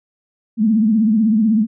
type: tone with vibrato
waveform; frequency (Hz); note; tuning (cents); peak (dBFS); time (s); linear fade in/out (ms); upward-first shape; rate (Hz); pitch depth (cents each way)
sine; 218.2; A3; -14; -11; 0.57-1.67; 50; triangle; 16; 130
effects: none

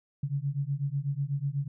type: beating tone pair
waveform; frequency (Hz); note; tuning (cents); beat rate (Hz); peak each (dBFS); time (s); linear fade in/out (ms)
sine; 136.7 / 144.8; C#3 / D3; -24 / -24; 8.1; -31; 0.23-1.68; 5
effects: none

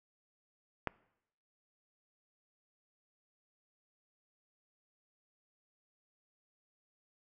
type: click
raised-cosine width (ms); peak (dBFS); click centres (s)
0.5; -17; 0.873
effects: noise-tail reverb RT60 0.8 s tail -23 dB re dry

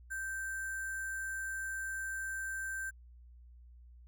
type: tone with sample-and-hold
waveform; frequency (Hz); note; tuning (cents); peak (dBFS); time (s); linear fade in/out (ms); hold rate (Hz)
sine; 1563; G6; -6; -36; 0.1-2.91; 20; 8820
effects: added 60 Hz sine -53 dBFS peak until 4.07 s

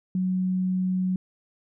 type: tone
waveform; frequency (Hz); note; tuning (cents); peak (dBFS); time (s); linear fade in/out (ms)
sine; 185; F#3; 0; -22; 0.15-1.16; 2
effects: none

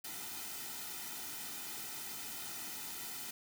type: noise with comb filter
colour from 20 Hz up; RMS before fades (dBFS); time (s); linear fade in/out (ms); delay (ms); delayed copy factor
white; -44; 0.04-3.31; 5; 1.8; -0.7
effects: none

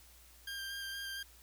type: tone with vibrato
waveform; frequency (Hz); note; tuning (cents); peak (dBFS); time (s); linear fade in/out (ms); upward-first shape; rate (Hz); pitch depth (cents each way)
20% pulse; 1594; G6; +28; -35; 0.47-1.23; 5; square; 4.3; 12
effects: added 60 Hz sine -61 dBFS peak until 1.42 s + white hiss -61 dBFS RMS until 1.42 s

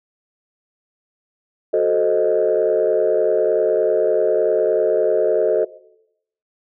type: chord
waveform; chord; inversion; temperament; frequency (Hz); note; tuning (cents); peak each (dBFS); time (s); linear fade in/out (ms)
sine; F# diminished seventh; none; equal; 370 / 440 / 523.3 / 622.3; F#4 / A4 / C5 / Eb5; 0 / 0 / 0 / 0; -20 / -17 / -21 / -18; 1.73-5.65; 10
effects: noise-tail reverb RT60 0.8 s tail -19 dB re dry + tanh soft clip ceiling -7 dBFS

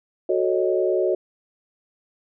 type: chord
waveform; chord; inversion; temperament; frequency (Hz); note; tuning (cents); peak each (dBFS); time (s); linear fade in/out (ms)
sine; D# half-diminished seventh; first; equal with one note detuned; 370 / 440 / 554.4 / 625.1; F#4 / A4 / C#5 / D#5; 0 / 0 / 0 / +8; -21 / -26 / -25 / -25; 0.29-1.15; 5
effects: none

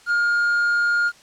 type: tone with quantisation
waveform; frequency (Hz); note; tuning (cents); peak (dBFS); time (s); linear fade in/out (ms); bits
triangle; 1417; F6; +25; -15; 0.06-1.12; 50; 7
effects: white hiss -50 dBFS RMS until 1.22 s + low-pass 7000 Hz 12 dB/octave

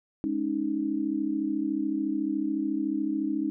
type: chord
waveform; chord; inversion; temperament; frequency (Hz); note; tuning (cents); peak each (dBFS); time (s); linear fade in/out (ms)
sine; Ab suspended fourth; none; equal; 207.7 / 277.2 / 311.1; Ab3 / Db4 / Eb4; 0 / 0 / 0; -34 / -30 / -28; 0.24-3.5; 0
effects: none

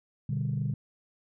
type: chord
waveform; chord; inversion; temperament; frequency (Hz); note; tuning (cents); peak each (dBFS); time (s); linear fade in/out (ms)
sine; G major; first; just; 122.5 / 147 / 196; B2 / D3 / G3; -14 / +2 / 0; -30 / -30 / -35; 0.29-0.74; 5
effects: tanh soft clip ceiling -20 dBFS

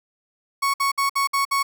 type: tone bursts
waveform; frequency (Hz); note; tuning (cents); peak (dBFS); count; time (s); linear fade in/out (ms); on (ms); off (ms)
35% pulse; 1108.7; C#6; 0; -17; 6; 0.62-1.63; 10; 120; 58
effects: none

